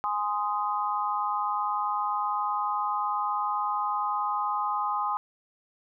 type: chord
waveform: sine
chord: Ab major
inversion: none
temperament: just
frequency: 830.6 / 1038.3 / 1245.9 Hz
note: Ab5 / C6 / Eb6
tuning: 0 / -14 / +2 cents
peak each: -30 dBFS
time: 0.04-5.17 s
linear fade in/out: 0 ms
effects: none